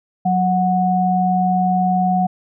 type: tone pair together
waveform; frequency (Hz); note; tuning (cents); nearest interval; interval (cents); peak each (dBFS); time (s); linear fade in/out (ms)
sine; 183.42 / 736; F#3 / F#5; -15 / -9; 2 octaves; 2406; -17 / -16; 0.25-2.27; 10
effects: none